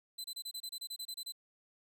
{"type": "tone bursts", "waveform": "sawtooth", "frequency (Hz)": 4035, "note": "B7", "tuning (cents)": 36, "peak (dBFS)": -37, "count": 13, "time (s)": [0.18, 1.323], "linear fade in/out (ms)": 10, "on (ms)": 63, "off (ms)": 27, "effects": []}